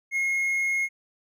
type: tone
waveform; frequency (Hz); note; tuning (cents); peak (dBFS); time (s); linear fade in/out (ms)
triangle; 2156; C#7; -49; -21; 0.11-0.89; 50
effects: none